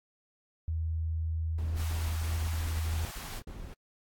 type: tone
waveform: sine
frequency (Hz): 80.7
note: E2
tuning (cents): -36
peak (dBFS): -29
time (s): 0.68-3.05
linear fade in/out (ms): 0
type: noise bursts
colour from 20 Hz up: brown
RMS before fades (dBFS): -42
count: 7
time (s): 1.58-3.74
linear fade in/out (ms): 5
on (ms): 270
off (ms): 45
type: high-pass noise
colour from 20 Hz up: pink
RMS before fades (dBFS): -45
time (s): 1.75-3.42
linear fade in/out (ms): 50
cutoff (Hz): 710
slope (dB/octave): 48
effects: AAC 64 kbps